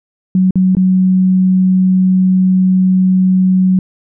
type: tone with dropouts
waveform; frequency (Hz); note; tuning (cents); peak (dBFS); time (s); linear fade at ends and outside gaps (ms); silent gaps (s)
sine; 186.1; F#3; +10; -7; 0.35-3.79; 2; 0.508-0.556 / 0.751-0.768
effects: none